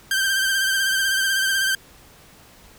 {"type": "tone with vibrato", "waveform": "sawtooth", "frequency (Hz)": 1568, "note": "G6", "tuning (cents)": 0, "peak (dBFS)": -15, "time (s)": [0.11, 1.75], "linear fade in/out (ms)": 2, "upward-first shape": "triangle", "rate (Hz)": 16, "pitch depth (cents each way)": 46, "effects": ["pink hiss -49 dBFS RMS until 2.78 s"]}